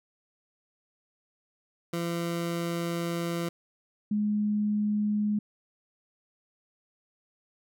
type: tone pair in turn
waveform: 20% pulse / sine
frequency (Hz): 170 / 209.3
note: F3 / G#3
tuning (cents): -46 / +14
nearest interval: major third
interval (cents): 360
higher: second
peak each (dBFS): -24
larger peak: neither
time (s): 1.93-3.49 / 4.11-5.39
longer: first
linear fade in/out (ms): 5
effects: none